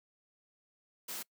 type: noise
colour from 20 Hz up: white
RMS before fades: -41 dBFS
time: 1.08-1.23 s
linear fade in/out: 10 ms
effects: noise-tail reverb RT60 0.1 s tail -23 dB re dry + high-pass 150 Hz 12 dB/octave